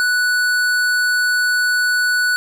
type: tone with tanh clipping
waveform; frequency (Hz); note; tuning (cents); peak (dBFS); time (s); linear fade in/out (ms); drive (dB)
sine; 1480; F#6; 0; -16; 0-2.36; 0; 17
effects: none